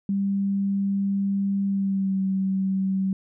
sine tone with pitch glide, 197.6 to 191.64 Hz, G3 to G3, +14 to -39 cents, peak -21 dBFS, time 0.09-3.13 s, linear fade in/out 2 ms, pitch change -53 cents, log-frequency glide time 1.66-2.21 s, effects none

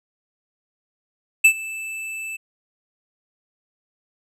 square tone with ADSR envelope, 2637 Hz, E7, in tune, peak -8 dBFS, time 1.44-2.37 s, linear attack 10 ms, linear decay 78 ms, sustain -21 dB, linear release 14 ms, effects low-pass 12000 Hz 12 dB/octave

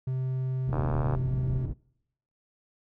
triangle tone with pitch glide, 129.9 to 128.78 Hz, C3 to C3, -12 to -27 cents, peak -25 dBFS, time 0.07-1.66 s, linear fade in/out 5 ms, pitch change -15 cents, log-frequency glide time 0.64-1.05 s
pink low-pass noise, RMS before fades -33 dBFS, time 0.67-1.74 s, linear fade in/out 20 ms, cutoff 200 Hz, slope 12 dB/octave
click train, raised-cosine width 1 ms, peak -18 dBFS, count 33, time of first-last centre 0.73-1.15 s, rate 76.2 Hz
effects noise-tail reverb RT60 0.8 s tail -26 dB re dry

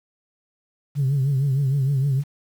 sine tone with vibrato, 137.1 Hz, C#3, 19 cents flat, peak -16 dBFS, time 0.95-2.24 s, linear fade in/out 50 ms, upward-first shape triangle, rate 6.5 Hz, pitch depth 110 cents each way, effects tanh soft clip ceiling -15 dBFS + 8-bit

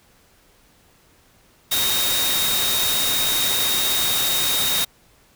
sine tone in noise, 3729 Hz, A#7, in tune, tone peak -22 dBFS, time 1.71-4.85 s, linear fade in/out 10 ms, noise white, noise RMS -22 dBFS, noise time 1.71-4.85 s, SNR -3 dB, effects pink hiss -56 dBFS RMS until 5.35 s

